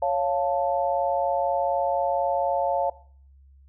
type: chord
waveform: sine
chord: Db augmented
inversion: none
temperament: equal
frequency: 554.4 / 698.5 / 880 Hz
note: Db5 / F5 / A5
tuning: 0 / 0 / 0 cents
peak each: -25 / -25 / -27 dBFS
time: 0.02-2.9 s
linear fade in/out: 5 ms
effects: noise-tail reverb RT60 0.5 s tail -19 dB re dry + added 68 Hz sine -50 dBFS peak until 3.68 s